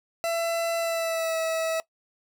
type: tone with pitch glide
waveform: 40% pulse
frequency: 670 to 648.7 Hz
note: E5 to E5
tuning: +28 to -28 cents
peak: -24 dBFS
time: 0.24-1.8 s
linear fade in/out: 0 ms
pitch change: -56 cents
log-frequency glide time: 0.78-1.37 s
effects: noise-tail reverb RT60 0.1 s tail -20 dB re dry